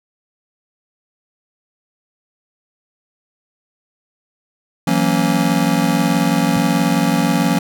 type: chord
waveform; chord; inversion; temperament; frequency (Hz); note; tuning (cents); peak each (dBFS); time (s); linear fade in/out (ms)
square; F# dominant seventh; third; just; 166.5 / 185 / 231.2 / 277.5; E3 / F#3 / A#3 / C#4; +18 / 0 / -14 / +2; -20; 4.87-7.59; 5
type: tone with exponential decay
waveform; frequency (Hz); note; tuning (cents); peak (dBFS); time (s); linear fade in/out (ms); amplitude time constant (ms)
sine; 126.3; B2; +39; -17; 6.56-6.64; 5; 16
effects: none